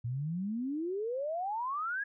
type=exponential sweep; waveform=sine; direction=up; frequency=113.9 to 1700 Hz; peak=-32 dBFS; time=0.04-2.04 s; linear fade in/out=10 ms; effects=none